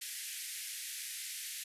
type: band-pass noise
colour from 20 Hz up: white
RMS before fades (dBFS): -43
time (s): 0.01-1.64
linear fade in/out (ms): 10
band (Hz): 1700 to 13000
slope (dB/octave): 48
effects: resampled to 32000 Hz